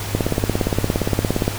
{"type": "click train", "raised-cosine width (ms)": 2, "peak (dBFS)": -4, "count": 24, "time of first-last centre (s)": [0.15, 1.479], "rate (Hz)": 17.3, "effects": ["added 101 Hz sine -27 dBFS peak until 1.58 s", "pink hiss -29 dBFS RMS until 1.58 s"]}